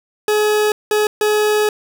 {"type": "tone bursts at uneven times", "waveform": "40% pulse", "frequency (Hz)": 423.1, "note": "G#4", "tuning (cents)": 32, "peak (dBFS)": -12, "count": 3, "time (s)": [[0.28, 0.72], [0.91, 1.07], [1.21, 1.69]], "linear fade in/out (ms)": 2, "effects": []}